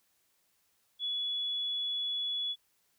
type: tone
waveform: sine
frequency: 3400 Hz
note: G#7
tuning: 40 cents sharp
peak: -31 dBFS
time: 0.99-2.56 s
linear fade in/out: 50 ms
effects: white hiss -73 dBFS RMS until 2.98 s